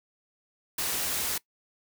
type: noise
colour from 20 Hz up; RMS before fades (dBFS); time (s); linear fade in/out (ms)
white; -30; 0.78-1.38; 5
effects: noise-tail reverb RT60 0.1 s tail -21 dB re dry